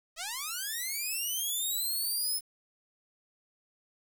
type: linear sweep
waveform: 5% pulse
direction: up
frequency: 611 to 5260 Hz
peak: -23 dBFS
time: 0.16-2.41 s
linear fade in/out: 50 ms
effects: 9-bit